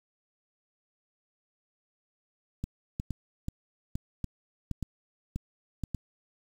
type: clicks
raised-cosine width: 5 ms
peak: -20 dBFS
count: 11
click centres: 2.64 / 2.999 / 3.107 / 3.484 / 3.955 / 4.243 / 4.713 / 4.827 / 5.36 / 5.837 / 5.947 s
effects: 8-bit